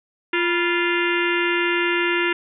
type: harmonic tone with a mistuned harmonic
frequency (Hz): 348.1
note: F4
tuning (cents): -6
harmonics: 1 / 3 / 4 / 5 / 6 / 7 / 8 / 9 / 10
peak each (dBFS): -22 / -29 / -27 / -26 / -26 / -30 / -27 / -38 / -38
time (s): 0.33-2.33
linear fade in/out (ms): 5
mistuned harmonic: 3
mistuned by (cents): -120
effects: none